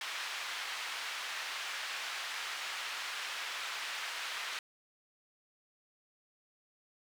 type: band-pass noise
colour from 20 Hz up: white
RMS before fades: -40 dBFS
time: 0.01-4.59 s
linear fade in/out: 2 ms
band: 1100 to 3100 Hz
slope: 12 dB/octave
effects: none